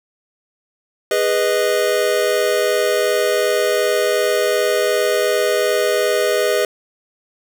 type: chord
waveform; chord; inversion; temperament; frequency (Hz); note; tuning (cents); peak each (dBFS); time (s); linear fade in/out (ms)
square; G# minor; none; equal with one note detuned; 411.2 / 493.9 / 622.3; G#4 / B4 / D#5; -17 / 0 / 0; -20; 1.11-6.65; 2
effects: none